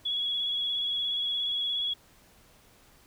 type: tone with vibrato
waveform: sine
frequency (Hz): 3360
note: G#7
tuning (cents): +19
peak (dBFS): -27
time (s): 0.05-1.94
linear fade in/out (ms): 10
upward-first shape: sine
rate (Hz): 17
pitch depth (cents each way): 27
effects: pink hiss -59 dBFS RMS until 3.06 s